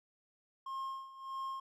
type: tone with tremolo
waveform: triangle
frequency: 1070 Hz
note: C6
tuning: 38 cents sharp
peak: -35 dBFS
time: 0.66-1.6 s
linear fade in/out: 5 ms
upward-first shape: sine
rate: 1.6 Hz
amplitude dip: 80%
effects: none